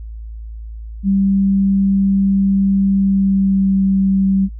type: tone with pitch glide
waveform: sine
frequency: 195.6 to 193.35 Hz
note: G3 to G3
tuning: -4 to -24 cents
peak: -11 dBFS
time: 1.03-4.49 s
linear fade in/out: 50 ms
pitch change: -20 cents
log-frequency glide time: 2.93-3.78 s
effects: noise-tail reverb RT60 0.1 s tail -26 dB re dry + added 55 Hz sine -27 dBFS peak until 4.59 s